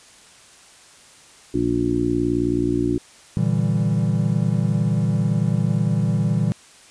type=harmonic tone; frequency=59.1 Hz; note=A#1; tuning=24 cents sharp; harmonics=1 / 2 / 3 / 4 / 5 / 6; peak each=-31 / -27 / -32 / -28 / -21 / -23 dBFS; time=1.54-2.98 s; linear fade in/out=5 ms
type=chord; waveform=triangle; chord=E half-diminished seventh; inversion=second; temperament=equal; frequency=116.54 / 146.83 / 164.81 / 196 Hz; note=Bb2 / D3 / E3 / G3; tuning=0 / 0 / 0 / 0 cents; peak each=-20 / -22 / -20 / -22 dBFS; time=3.37-6.52 s; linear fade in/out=0 ms
effects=white hiss -48 dBFS RMS until 6.9 s + resampled to 22050 Hz